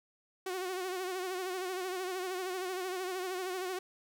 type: tone with vibrato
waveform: sawtooth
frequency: 369.4 Hz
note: F#4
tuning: 3 cents flat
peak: -31 dBFS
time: 0.46-3.79 s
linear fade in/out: 5 ms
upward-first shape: sine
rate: 13 Hz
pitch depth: 60 cents each way
effects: none